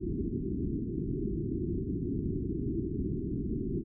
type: low-pass noise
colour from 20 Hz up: white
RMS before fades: -33 dBFS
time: 0-3.84 s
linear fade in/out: 50 ms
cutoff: 390 Hz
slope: 96 dB/octave
effects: none